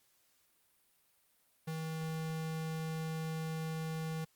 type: tone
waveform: square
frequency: 159.9 Hz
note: D#3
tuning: 48 cents sharp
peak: -37 dBFS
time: 1.67-4.25 s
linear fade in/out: 10 ms
effects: white hiss -72 dBFS RMS until 4.35 s + Opus 48 kbps